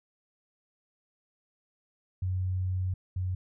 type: tone pair in turn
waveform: sine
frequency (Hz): 92.5 / 92.02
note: F#2 / F#2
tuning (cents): 0 / -9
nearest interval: unison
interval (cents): 9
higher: first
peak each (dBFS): -27 / -28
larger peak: first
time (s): 2.22-2.94 / 3.16-3.35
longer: first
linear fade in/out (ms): 5
effects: none